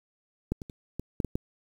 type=clicks; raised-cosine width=3 ms; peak=-14 / -26 / -30 / -20 / -14 / -17 / -15 dBFS; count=7; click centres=0.52 / 0.618 / 0.698 / 0.996 / 1.202 / 1.247 / 1.355 s; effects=8-bit